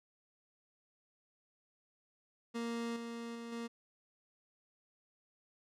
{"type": "tone with level steps", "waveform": "30% pulse", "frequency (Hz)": 233.1, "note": "A#3", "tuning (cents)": 0, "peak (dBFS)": [-34, -39, -41, -37], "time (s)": [2.54, 3.68], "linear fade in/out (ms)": 20, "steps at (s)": [2.96, 3.35, 3.52], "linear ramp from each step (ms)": 5, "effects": ["low-pass 8000 Hz 12 dB/octave"]}